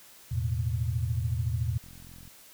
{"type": "chord", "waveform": "sine", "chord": "E suspended fourth", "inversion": "none", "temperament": "just", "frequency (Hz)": [82.41, 109.88, 123.61], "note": ["E2", "A2", "B2"], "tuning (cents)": [0, -2, 2], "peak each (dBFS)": [-31, -30, -31], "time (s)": [0.31, 1.78], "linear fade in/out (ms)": 10}
{"type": "click train", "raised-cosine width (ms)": 5, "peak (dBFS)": -38, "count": 20, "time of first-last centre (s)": [1.84, 2.277], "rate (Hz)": 43.5}
{"effects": ["white hiss -53 dBFS RMS until 2.53 s"]}